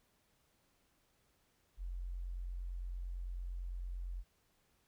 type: tone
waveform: sine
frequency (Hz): 44.45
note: F1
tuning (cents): +31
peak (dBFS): -39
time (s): 1.77-4.24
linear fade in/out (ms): 50
effects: pink hiss -75 dBFS RMS until 4.87 s